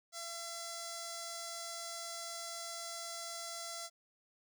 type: tone with notch filter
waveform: 5% pulse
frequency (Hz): 677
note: E5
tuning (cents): +46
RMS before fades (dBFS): -44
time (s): 0.12-3.9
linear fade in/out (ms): 50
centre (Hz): 2600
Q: 1.3
effects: none